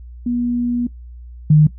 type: tone pair in turn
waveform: sine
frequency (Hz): 241.7 / 152.26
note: B3 / D#3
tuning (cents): -37 / -37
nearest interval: minor sixth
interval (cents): 800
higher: first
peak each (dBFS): -16 / -6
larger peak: second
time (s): 0.26-0.87 / 1.5-1.67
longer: first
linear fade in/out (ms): 5
effects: noise-tail reverb RT60 0.1 s tail -17 dB re dry + added 60 Hz sine -33 dBFS peak until 1.78 s